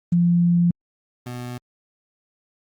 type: tone pair in turn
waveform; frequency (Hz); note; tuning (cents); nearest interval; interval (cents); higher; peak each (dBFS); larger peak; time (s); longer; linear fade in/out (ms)
sine / 25% pulse; 173.1 / 123.11; F3 / B2; -15 / -5; tritone; 590; first; -14 / -26; first; 0.12-0.71 / 1.26-1.58; first; 5
effects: Opus 24 kbps